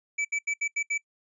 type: tone bursts at uneven times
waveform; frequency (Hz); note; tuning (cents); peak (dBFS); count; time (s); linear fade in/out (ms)
square; 2306; D7; -32; -26; 6; 0.18-0.25 / 0.32-0.39 / 0.47-0.54 / 0.61-0.68 / 0.76-0.83 / 0.9-0.98; 10
effects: noise-tail reverb RT60 0.1 s tail -22 dB re dry + resampled to 22050 Hz